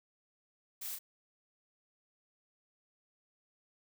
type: noise with echo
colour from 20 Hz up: blue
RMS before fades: -42 dBFS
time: 0.81-0.96 s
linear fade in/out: 10 ms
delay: 30 ms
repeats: 1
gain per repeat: -4 dB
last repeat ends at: 0.99 s
effects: none